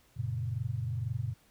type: chord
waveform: sine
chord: F# major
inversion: none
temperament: equal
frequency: 92.5 / 116.54 / 138.59 Hz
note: F#2 / A#2 / C#3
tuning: 0 / 0 / 0 cents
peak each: -38 / -33 / -38 dBFS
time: 0.16-1.34 s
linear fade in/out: 20 ms
effects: pink hiss -65 dBFS RMS until 1.5 s